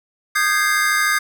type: chord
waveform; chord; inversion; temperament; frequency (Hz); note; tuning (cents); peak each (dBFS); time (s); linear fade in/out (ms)
square; Ab major seventh; second; equal with one note detuned; 1228.1 / 1568 / 1661.2 / 2093; Eb6 / G6 / Ab6 / C7; -23 / 0 / 0 / 0; -22; 0.35-1.19; 10
effects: none